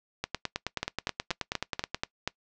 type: two click trains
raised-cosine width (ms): 0.2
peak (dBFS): -12 / -11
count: 17 / 7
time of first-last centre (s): 0.24-1.946 / 0.83-2.276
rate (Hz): 9.38 / 4.15
effects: noise-tail reverb RT60 0.1 s tail -22 dB re dry + low-pass 7000 Hz 12 dB/octave